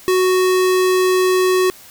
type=tone; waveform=square; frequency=370 Hz; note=F#4; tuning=in tune; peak=-13 dBFS; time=0.08-1.7 s; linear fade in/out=0 ms; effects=white hiss -42 dBFS RMS until 1.9 s